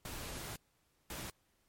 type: noise bursts at uneven times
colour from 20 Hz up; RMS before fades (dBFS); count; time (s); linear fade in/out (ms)
pink; -44; 2; 0.05-0.56 / 1.1-1.3; 2
effects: pink hiss -75 dBFS RMS until 1.68 s + MP3 64 kbps

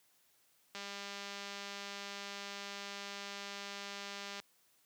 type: click train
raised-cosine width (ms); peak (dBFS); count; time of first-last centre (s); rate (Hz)
0.2; -27; 731; 0.75-4.4; 200
effects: white hiss -71 dBFS RMS until 4.85 s + high-pass 100 Hz 12 dB/octave

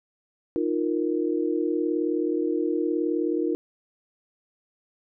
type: chord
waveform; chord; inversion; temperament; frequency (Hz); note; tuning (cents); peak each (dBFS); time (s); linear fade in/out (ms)
sine; Eb suspended second; none; equal with one note detuned; 310.1 / 349.2 / 466.2; Eb4 / F4 / Bb4; -6 / 0 / 0; -26 / -26 / -29; 0.56-3.55; 0
effects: none

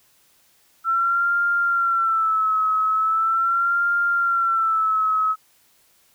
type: tone with vibrato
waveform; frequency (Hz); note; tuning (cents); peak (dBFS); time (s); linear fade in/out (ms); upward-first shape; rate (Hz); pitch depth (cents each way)
sine; 1339; E6; +27; -17; 0.84-5.36; 50; sine; 0.4; 74
effects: white hiss -59 dBFS RMS until 6.14 s

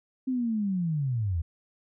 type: linear sweep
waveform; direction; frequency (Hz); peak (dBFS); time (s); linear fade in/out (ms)
sine; down; 264.3 to 76.3; -25; 0.27-1.42; 10
effects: none

